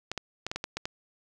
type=clicks; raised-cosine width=0.2 ms; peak=-15 dBFS; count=8; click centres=0.116 / 0.177 / 0.466 / 0.515 / 0.56 / 0.641 / 0.77 / 0.855 s; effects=none